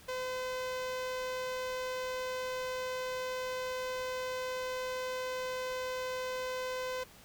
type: tone with notch filter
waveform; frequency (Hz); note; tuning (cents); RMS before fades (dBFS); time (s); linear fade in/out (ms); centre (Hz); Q
sawtooth; 510; C5; -44; -37; 0.08-7.04; 10; 11000; 0.86
effects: pink hiss -56 dBFS RMS until 7.24 s